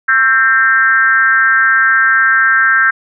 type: tone with frequency modulation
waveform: sine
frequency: 1579 Hz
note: G6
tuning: 12 cents sharp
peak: -7 dBFS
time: 0.08-2.91 s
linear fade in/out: 10 ms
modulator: 244 Hz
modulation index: 0.96
effects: none